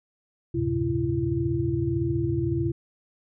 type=tone cluster; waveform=sine; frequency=76 / 97.6 / 111.7 / 133.4 / 336.9 Hz; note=D#2 / G2 / A2 / C3 / E4; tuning=-40 / -7 / +27 / +34 / +38 cents; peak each=-33 / -33 / -31 / -28 / -26 dBFS; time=0.54-2.72 s; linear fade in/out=10 ms; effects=none